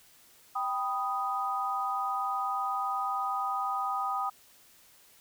sine chord, G augmented, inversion none, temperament equal, 784 / 987.8 / 1244.5 Hz, G5 / B5 / D#6, 0 / 0 / 0 cents, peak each -33 / -37 / -31 dBFS, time 0.55-4.3 s, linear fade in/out 10 ms, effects white hiss -59 dBFS RMS until 5.2 s

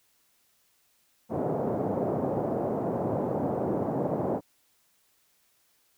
white band-pass noise, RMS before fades -29 dBFS, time 1.29-4.41 s, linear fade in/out 50 ms, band 110 to 670 Hz, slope 24 dB/octave, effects white hiss -68 dBFS RMS until 5.97 s

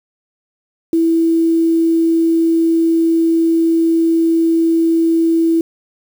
sine tone with quantisation, 329.6 Hz, E4, in tune, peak -10 dBFS, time 0.93-5.61 s, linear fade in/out 2 ms, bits 6, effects none

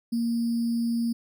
sine tone with sample-and-hold, 233.1 Hz, A#3, in tune, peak -23 dBFS, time 0.12-1.13 s, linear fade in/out 10 ms, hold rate 4900 Hz, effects none

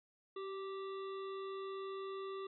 harmonic tone with a mistuned harmonic, 390.6 Hz, G4, 6 cents flat, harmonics 1 / 3 / 5 / 7 / 9 / 10, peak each -42 / -48 / -61 / -62 / -60 / -63 dBFS, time 0.36-2.47 s, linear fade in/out 5 ms, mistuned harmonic 1, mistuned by -16 cents, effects none

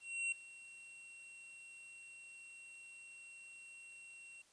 square tone with ADSR envelope, 2733 Hz, F7, 38 cents flat, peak -35 dBFS, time 0-4.42 s, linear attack 320 ms, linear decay 5 ms, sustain -19 dB, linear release 5 ms, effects white hiss -69 dBFS RMS until 4.52 s + resampled to 22050 Hz

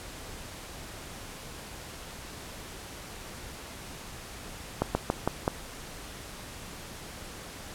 slowing click train, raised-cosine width 1 ms, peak -10 dBFS, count 5, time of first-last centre 4.82-5.479 s, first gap 130 ms, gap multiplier 1.16, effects pink hiss -43 dBFS RMS until 7.74 s + low-pass 12000 Hz 12 dB/octave

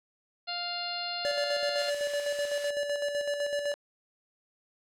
harmonic tone, 700 Hz, F5, 4 cents sharp, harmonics 1 / 2 / 3 / 4 / 5 / 6 / 7, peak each -38 / -41 / -46 / -40 / -44 / -35 / -47 dBFS, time 0.47-1.91 s, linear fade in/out 20 ms
square tone with tremolo, 578 Hz, D5, 28 cents flat, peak -28 dBFS, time 1.25-3.74 s, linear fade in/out 0 ms, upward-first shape square, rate 7.9 Hz, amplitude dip 45%
white high-pass noise, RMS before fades -42 dBFS, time 1.78-2.7 s, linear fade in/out 0 ms, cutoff 1200 Hz, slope 24 dB/octave
effects low-pass 8000 Hz 12 dB/octave

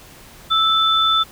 sine tone pair together, 1318.5 / 3520 Hz, E6 / A7, 0 / 0 cents, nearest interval octave + perfect fourth, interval 1700 cents, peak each -16 dBFS, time 0.5-1.24 s, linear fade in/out 20 ms, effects pink hiss -43 dBFS RMS until 1.31 s

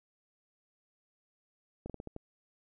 slowing click train, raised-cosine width 2 ms, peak -28 dBFS, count 6, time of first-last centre 1.86-2.164 s, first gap 37 ms, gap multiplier 1.25, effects none

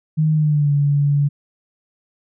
sine tone with pitch glide, 155.56 to 143.48 Hz, D#3 to D3, 0 to -40 cents, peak -13 dBFS, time 0.17-1.29 s, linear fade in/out 20 ms, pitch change -140 cents, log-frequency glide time 0.33-0.72 s, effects none

